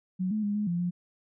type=tone with pitch steps; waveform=sine; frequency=185 / 214.5 / 204.8 / 209.4 / 173.1 / 176.5 Hz; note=F#3 / A3 / G#3 / G#3 / F3 / F3; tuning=0 / -44 / -24 / +15 / -15 / +19 cents; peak=-26 dBFS; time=0.19-0.91 s; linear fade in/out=20 ms; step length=120 ms; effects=none